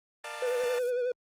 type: chord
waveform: 15% pulse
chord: Bb major seventh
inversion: none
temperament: equal with one note detuned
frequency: 466.2 / 596.6 / 698.5 / 880 Hz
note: Bb4 / D5 / F5 / A5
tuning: 0 / +27 / 0 / 0 cents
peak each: -40 / -34 / -38 / -34 dBFS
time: 0.24-0.79 s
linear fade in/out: 5 ms
type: tone with vibrato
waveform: triangle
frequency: 493.5 Hz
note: B4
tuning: 1 cent flat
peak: -25 dBFS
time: 0.42-1.12 s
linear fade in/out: 5 ms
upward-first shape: sine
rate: 11 Hz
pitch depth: 48 cents each way
type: noise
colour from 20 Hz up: violet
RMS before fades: -44 dBFS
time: 0.45-0.91 s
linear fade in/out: 20 ms
effects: low-pass 10000 Hz 12 dB/octave + Opus 24 kbps